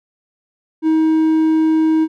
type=tone; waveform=triangle; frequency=317.1 Hz; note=D#4; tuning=33 cents sharp; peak=-9 dBFS; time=0.82-2.08 s; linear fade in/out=50 ms; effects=none